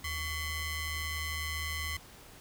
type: ring-modulated tone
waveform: sawtooth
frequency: 1049 Hz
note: C6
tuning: 4 cents sharp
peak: -27 dBFS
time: 0.04-1.97 s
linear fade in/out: 5 ms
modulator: 971 Hz
effects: pink hiss -53 dBFS RMS until 2.4 s